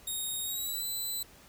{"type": "tone with pitch glide", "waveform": "5% pulse", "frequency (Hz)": [3734, 4002], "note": ["A#7", "B7"], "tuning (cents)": [2, 22], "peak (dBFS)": -26, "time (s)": [0.07, 1.23], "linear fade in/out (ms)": 5, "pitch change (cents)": 120, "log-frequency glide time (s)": [0.43, 0.83], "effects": ["pink hiss -56 dBFS RMS until 1.48 s"]}